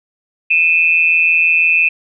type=tone pair together; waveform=sine; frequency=2468 / 2634 Hz; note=D#7 / E7; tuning=-15 / -2 cents; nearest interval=minor second; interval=113 cents; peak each=-12 dBFS; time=0.5-1.89 s; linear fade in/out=10 ms; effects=none